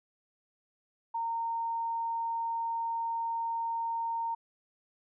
sine tone, 920 Hz, A#5, 23 cents flat, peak -30 dBFS, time 1.14-4.35 s, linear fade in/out 10 ms, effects none

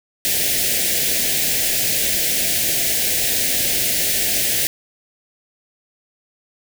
white band-stop noise, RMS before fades -19 dBFS, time 0.25-4.67 s, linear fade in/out 0 ms, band 720 to 1700 Hz, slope 48 dB/octave, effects none

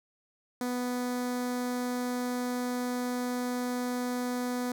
sawtooth tone with notch filter, 247.3 Hz, B3, 3 cents sharp, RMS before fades -32 dBFS, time 0.61-4.72 s, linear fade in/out 2 ms, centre 2800 Hz, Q 1.5, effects none

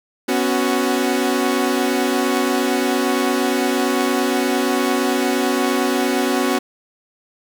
sawtooth chord, B suspended second, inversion none, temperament equal with one note detuned, 248.5 / 277.2 / 370 Hz, B3 / C#4 / F#4, +11 / 0 / 0 cents, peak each -17 dBFS, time 0.28-6.59 s, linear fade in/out 10 ms, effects 8-bit

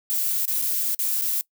violet noise with dropouts, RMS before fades -24 dBFS, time 0.1-1.41 s, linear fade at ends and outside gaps 0 ms, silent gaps 0.454-0.479 / 0.616-0.622 / 0.947-0.99 / 1.212-1.22 s, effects noise-tail reverb RT60 0.1 s tail -22 dB re dry

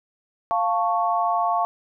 sine chord, F augmented, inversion none, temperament equal with one note detuned, 698.5 / 886.1 / 1108.7 Hz, F5 / A5 / C#6, 0 / +12 / 0 cents, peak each -22 / -25 / -24 dBFS, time 0.51-1.65 s, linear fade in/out 0 ms, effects none

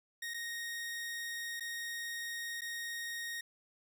sawtooth tone with dropouts, 1864.7 Hz, A#6, in tune, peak -35 dBFS, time 0.22-3.41 s, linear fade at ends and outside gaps 5 ms, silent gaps 0.338-0.342 / 1.598-1.606 / 2.609-2.617 s, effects none

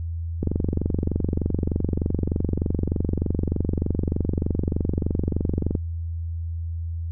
click train, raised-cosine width 3 ms, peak -10 dBFS, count 125, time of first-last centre 0.43-5.752 s, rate 23.3 Hz, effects added 83 Hz sine -26 dBFS peak until 7.11 s

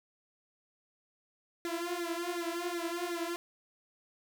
sawtooth tone with flanger, 344.1 Hz, F4, 26 cents flat, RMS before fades -36 dBFS, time 1.65-3.36 s, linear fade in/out 0 ms, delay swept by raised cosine 0.5 to 5.2 ms, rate 2.7 Hz, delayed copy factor +1, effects none

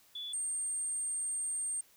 sine tone pair in turn, 3442 / 8673 Hz, A7 / C#9, -39 / -39 cents, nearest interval octave + major third, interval 1600 cents, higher second, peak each -38 / -32 dBFS, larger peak second, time 0.15-0.33 / 0.33-1.81 s, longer second, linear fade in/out 5 ms, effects tanh soft clip ceiling -28 dBFS + white hiss -64 dBFS RMS until 1.96 s

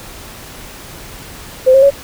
sine tone with pitch steps, 517 / 537.1 / 558 Hz, C5 / C5 / C#5, -21 / +45 / +11 cents, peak -4 dBFS, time 1.66-1.906 s, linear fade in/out 20 ms, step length 82 ms, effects pink hiss -33 dBFS RMS until 2.03 s

